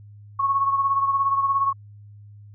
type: beating tone pair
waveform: sine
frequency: 1100 / 1117 Hz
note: C#6 / C#6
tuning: -14 / +13 cents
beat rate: 17 Hz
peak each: -19 / -27 dBFS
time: 0.39-1.73 s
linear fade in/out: 10 ms
effects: added 103 Hz sine -42 dBFS peak until 2.54 s